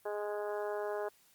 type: harmonic tone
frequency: 207.7 Hz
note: G#3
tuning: in tune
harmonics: 2 / 3 / 4 / 5 / 6 / 7 / 8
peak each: -37 / -39 / -43 / -47 / -51 / -50 / -51 dBFS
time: 0.05-1.09 s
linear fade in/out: 10 ms
effects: white hiss -66 dBFS RMS until 1.34 s + Opus 32 kbps